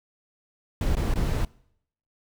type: noise with dropouts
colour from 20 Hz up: brown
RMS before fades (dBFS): -24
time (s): 0.81-1.45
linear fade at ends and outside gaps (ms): 2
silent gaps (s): 0.952-0.968 / 1.14-1.157
effects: noise-tail reverb RT60 0.7 s tail -23 dB re dry